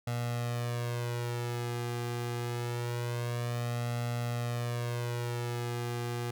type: tone with flanger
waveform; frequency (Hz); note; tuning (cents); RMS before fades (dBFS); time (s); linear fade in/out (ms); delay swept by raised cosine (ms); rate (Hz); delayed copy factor
sawtooth; 119.8; A#2; +48; -34; 0.07-6.31; 5; 1.5 to 2.5; 0.25; +0.85
effects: none